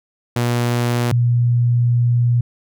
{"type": "tone pair in turn", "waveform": ["sawtooth", "sine"], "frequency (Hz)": [120.3, 120.3], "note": ["B2", "B2"], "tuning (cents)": [-45, -45], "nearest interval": "unison", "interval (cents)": 0, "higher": "neither", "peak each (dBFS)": -12, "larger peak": "neither", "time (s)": [[0.36, 1.12], [1.12, 2.41]], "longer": "second", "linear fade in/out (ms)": 5, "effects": []}